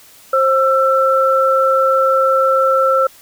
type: tone pair together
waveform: sine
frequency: 531 / 1337 Hz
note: C5 / E6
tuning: +25 / +24 cents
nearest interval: octave + major third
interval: 1599 cents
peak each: -13 dBFS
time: 0.33-3.07 s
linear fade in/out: 5 ms
effects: white hiss -44 dBFS RMS until 3.21 s